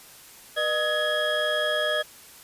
triangle tone cluster, 485.6 / 610 / 1260 / 1679 / 3284 Hz, B4 / D#5 / D#6 / G#6 / G#7, -29 / -34 / +21 / +18 / -20 cents, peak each -33 / -24 / -32 / -26 / -28 dBFS, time 0.56-2.03 s, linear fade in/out 20 ms, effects white hiss -48 dBFS RMS until 2.43 s + resampled to 32000 Hz

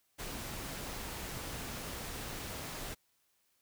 pink noise, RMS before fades -42 dBFS, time 0.18-2.95 s, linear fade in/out 20 ms, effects white hiss -75 dBFS RMS until 3.61 s

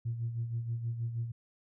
sine tone with tremolo, 116.54 Hz, A#2, in tune, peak -29 dBFS, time 0.05-1.32 s, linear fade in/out 10 ms, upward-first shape sine, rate 6.3 Hz, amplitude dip 60%, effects tanh soft clip ceiling -26 dBFS

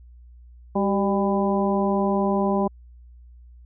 harmonic tone with a mistuned harmonic, 199.5 Hz, G3, 31 cents sharp, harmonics 1 / 2 / 3 / 4 / 5, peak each -22 / -25 / -27 / -28 / -29 dBFS, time 0.75-2.68 s, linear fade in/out 10 ms, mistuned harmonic 2, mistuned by -53 cents, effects added 60 Hz sine -44 dBFS peak until 3.65 s

